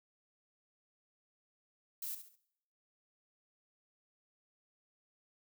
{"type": "noise with echo", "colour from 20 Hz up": "violet", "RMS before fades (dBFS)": -41, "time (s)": [2.02, 2.15], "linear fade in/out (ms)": 5, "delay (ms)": 69, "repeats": 3, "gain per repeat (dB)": -9, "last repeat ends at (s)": 2.357, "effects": ["noise-tail reverb RT60 0.7 s tail -19 dB re dry"]}